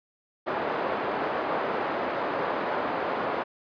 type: band-pass noise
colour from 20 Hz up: pink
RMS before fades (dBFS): -29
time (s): 0.46-3.44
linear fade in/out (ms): 20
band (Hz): 430 to 1200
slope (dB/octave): 12
effects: resampled to 11025 Hz